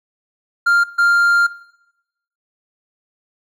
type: tone bursts at uneven times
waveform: triangle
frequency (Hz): 1396.9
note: F6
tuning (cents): 0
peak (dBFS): -9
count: 2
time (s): 0.66-0.84 / 0.98-1.47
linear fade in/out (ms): 10
effects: noise-tail reverb RT60 0.9 s tail -19 dB re dry